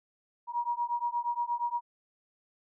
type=beating tone pair; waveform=sine; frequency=950 / 958.5 Hz; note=A#5 / A#5; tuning=+33 / +48 cents; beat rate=8.5 Hz; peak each=-32 / -32 dBFS; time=0.47-1.81 s; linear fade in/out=50 ms; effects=none